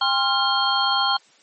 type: tone cluster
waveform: sine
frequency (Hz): 801 / 1048 / 1389 / 3191 / 4312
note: G5 / C6 / F6 / G7 / C#8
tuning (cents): +37 / +2 / -10 / +30 / -49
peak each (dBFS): -24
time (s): 0.01-1.17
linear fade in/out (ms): 5
effects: white hiss -55 dBFS RMS until 1.42 s + MP3 32 kbps